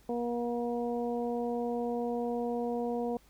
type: harmonic tone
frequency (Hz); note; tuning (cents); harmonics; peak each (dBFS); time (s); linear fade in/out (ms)
238.7; A#3; +41; 1 / 2 / 3 / 4; -34 / -33 / -38 / -46; 0.09-3.17; 2
effects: added 50 Hz sine -61 dBFS peak until 3.29 s + pink hiss -64 dBFS RMS until 3.29 s